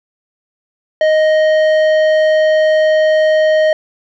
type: tone with tanh clipping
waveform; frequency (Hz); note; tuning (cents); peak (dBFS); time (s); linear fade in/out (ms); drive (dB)
sine; 623; D#5; +2; -10; 1.01-3.73; 2; 11
effects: none